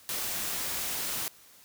white noise, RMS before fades -33 dBFS, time 0.09-1.28 s, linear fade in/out 0 ms, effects white hiss -56 dBFS RMS until 1.64 s

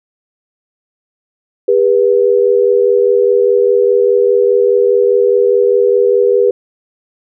sine tone pair together, 401.7 / 486.6 Hz, G4 / B4, +42 / -26 cents, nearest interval minor third, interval 332 cents, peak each -10 dBFS, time 1.68-6.51 s, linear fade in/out 5 ms, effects none

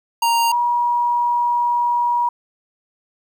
square / sine tone pair in turn, 932.3 / 959.6 Hz, A#5 / A#5, 0 / +50 cents, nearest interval unison, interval 50 cents, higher second, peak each -15 dBFS, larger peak neither, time 0.22-0.52 / 0.52-2.29 s, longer second, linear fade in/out 5 ms, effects 9-bit

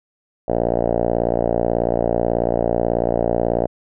5% pulse tone with low-pass filter, 58.27 Hz, A#1, in tune, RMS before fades -19 dBFS, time 0.48-3.67 s, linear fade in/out 5 ms, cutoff 630 Hz, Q 3.1, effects none

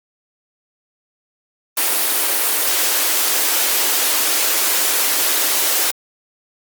white high-pass noise, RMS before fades -17 dBFS, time 1.77-5.91 s, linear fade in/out 5 ms, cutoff 280 Hz, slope 48 dB/octave, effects Opus 32 kbps

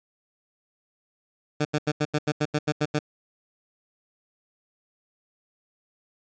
15% pulse tone bursts, 150 Hz, D3, 37 cents sharp, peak -15 dBFS, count 11, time 1.6-2.991 s, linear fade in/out 10 ms, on 51 ms, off 83 ms, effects resampled to 16000 Hz

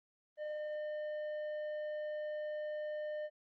triangle tone with tanh clipping, 605 Hz, D#5, 49 cents flat, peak -39 dBFS, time 0.37-3.3 s, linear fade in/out 50 ms, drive 11 dB, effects Opus 24 kbps

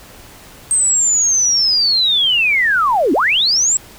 sine linear two-way sweep, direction down then up, 8400 to 246.9 to 7800 Hz, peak -11 dBFS, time 0.71-3.77 s, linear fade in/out 0 ms, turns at 3.13 s, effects pink hiss -40 dBFS RMS until 3.98 s

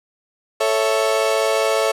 35% pulse chord, A major, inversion none, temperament equal, 440 / 554.4 / 659.3 Hz, A4 / C#5 / E5, 0 / 0 / 0 cents, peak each -19 dBFS, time 0.6-1.92 s, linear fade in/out 10 ms, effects low-pass 11000 Hz 12 dB/octave

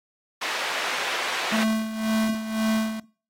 white band-pass noise, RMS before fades -29 dBFS, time 0.41-1.64 s, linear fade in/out 10 ms, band 480 to 2900 Hz, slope 12 dB/octave
square tone with tremolo, 220 Hz, A3, in tune, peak -21 dBFS, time 1.52-3 s, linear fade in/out 5 ms, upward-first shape sine, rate 1.9 Hz, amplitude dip 70%
effects noise-tail reverb RT60 0.4 s tail -22 dB re dry + AAC 48 kbps

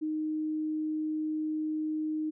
sine tone, 309.8 Hz, D#4, 7 cents flat, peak -29 dBFS, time 0.01-2.31 s, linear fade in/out 20 ms, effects none

